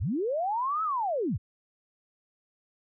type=linear two-way sweep; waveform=sine; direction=up then down; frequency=58.27 to 1318.5 to 58.27 Hz; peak=-26 dBFS; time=0-1.38 s; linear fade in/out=20 ms; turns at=0.83 s; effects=none